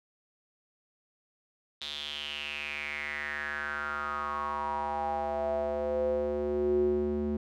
square tone with band-pass filter sweep, 73.42 Hz, D2, in tune, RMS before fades -32 dBFS, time 1.81-7.37 s, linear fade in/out 5 ms, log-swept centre 3700 to 280 Hz, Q 6.7, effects none

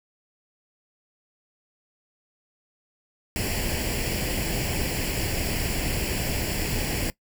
pink noise with comb filter, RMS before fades -27 dBFS, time 3.36-7.1 s, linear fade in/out 0 ms, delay 0.4 ms, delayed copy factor +0.7, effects noise-tail reverb RT60 0.1 s tail -20 dB re dry

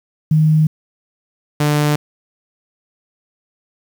sine / sawtooth tone pair in turn, 155.56 / 148.43 Hz, D#3 / D3, 0 / +19 cents, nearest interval minor second, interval 81 cents, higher first, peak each -9 dBFS, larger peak neither, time 0.31-0.67 / 1.6-1.96 s, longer neither, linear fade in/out 5 ms, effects 7-bit

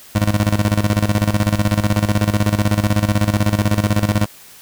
25% pulse tone with tremolo, 103.83 Hz, G#2, in tune, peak -8 dBFS, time 0.15-4.26 s, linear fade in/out 5 ms, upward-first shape square, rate 16 Hz, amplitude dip 75%, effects white hiss -42 dBFS RMS until 4.61 s

